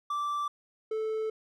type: tone pair in turn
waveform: triangle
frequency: 1169 / 437.9 Hz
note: D6 / A4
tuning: -8 / -8 cents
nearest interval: octave + perfect fourth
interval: 1700 cents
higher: first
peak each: -27 dBFS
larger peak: neither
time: 0.1-0.48 / 0.91-1.3 s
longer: second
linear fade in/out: 5 ms
effects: none